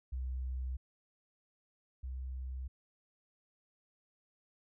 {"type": "tone pair in turn", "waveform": "sine", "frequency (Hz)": [63.9, 64.49], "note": ["C2", "C2"], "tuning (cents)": [-40, -24], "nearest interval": "unison", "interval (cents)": 16, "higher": "second", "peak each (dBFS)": [-35, -38], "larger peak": "first", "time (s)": [[0.12, 0.77], [2.03, 2.68]], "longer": "neither", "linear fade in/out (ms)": 10, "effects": []}